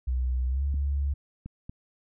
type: tone with pitch glide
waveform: sine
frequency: 63 to 70.31 Hz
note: B1 to C#2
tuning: +35 to +25 cents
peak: -24 dBFS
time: 0.07-1.14 s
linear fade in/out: 10 ms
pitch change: +190 cents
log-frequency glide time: 0.48-0.64 s
type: clicks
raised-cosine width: 5 ms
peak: -26 dBFS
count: 3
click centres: 0.742 / 1.46 / 1.695 s
effects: none